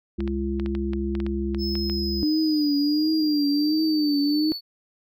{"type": "harmonic tone", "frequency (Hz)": 68.3, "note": "C#2", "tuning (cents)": -25, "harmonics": [1, 3, 5], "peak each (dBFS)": [-28, -28, -28], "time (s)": [0.18, 2.24], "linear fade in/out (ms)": 10}
{"type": "clicks", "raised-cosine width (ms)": 0.3, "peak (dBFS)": -21, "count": 12, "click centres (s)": [0.205, 0.277, 0.598, 0.661, 0.751, 0.934, 1.152, 1.202, 1.265, 1.547, 1.754, 1.898]}
{"type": "exponential sweep", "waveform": "triangle", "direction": "down", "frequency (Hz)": [5220, 4443], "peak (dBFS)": -28, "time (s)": [1.58, 4.61], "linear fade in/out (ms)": 50}
{"type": "tone with vibrato", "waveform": "sine", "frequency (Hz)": 300, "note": "D4", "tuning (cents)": 37, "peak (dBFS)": -19, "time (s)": [2.23, 4.52], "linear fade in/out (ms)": 0, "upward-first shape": "triangle", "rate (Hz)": 1.4, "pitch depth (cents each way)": 100}
{"effects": []}